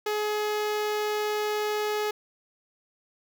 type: tone with notch filter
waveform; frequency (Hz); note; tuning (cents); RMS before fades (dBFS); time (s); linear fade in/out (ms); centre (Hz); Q
sawtooth; 422.1; G#4; +28; -28; 0.06-2.11; 5; 9100; 1.6
effects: none